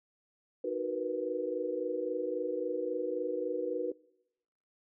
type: chord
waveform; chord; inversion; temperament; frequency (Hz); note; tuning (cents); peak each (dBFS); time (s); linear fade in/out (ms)
sine; B major seventh; first; equal with one note detuned; 311.1 / 370 / 470.2 / 493.9; D#4 / F#4 / A#4 / B4; 0 / 0 / +15 / 0; -40 / -37 / -38 / -34; 0.64-3.92; 5
effects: noise-tail reverb RT60 1.0 s tail -25 dB re dry